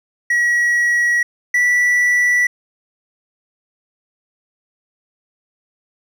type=tone pair in turn; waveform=triangle; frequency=1918 / 1959.4 Hz; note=A#6 / B6; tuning=+49 / -14 cents; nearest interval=unison; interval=37 cents; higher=second; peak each=-11 / -10 dBFS; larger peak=second; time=0.3-1.23 / 1.54-2.47 s; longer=neither; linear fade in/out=5 ms; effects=none